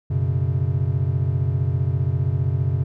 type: chord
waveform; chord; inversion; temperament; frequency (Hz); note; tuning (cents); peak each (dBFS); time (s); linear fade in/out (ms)
triangle; F# suspended fourth; none; equal; 92.5 / 123.47 / 138.59; F#2 / B2 / C#3; 0 / 0 / 0; -21; 0.1-2.84; 10
effects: none